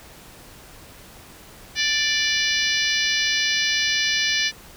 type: harmonic tone with a mistuned harmonic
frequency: 587.3 Hz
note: D5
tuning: in tune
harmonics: 3 / 4 / 5 / 6 / 7 / 8 / 9 / 10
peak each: -25 / -26 / -27 / -28 / -28 / -29 / -30 / -30 dBFS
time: 1.75-4.52 s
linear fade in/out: 50 ms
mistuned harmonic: 8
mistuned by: +25 cents
effects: pink hiss -45 dBFS RMS until 4.76 s